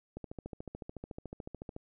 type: click train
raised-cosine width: 2 ms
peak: -28 dBFS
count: 23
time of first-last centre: 0.17-1.764 s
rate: 13.8 Hz
effects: none